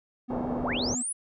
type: tone with vibrato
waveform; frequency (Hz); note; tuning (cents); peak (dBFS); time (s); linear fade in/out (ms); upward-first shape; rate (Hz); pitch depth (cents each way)
triangle; 246.9; B3; 0; -29; 0.28-1.03; 20; sine; 6.4; 16
type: low-pass noise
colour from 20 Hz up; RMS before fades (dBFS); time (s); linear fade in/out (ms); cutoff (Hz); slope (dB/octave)
white; -33; 0.3-0.95; 5; 800; 24
type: linear sweep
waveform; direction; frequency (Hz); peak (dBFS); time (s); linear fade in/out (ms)
sine; up; 196 to 10310; -29; 0.63-1.13; 10
effects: none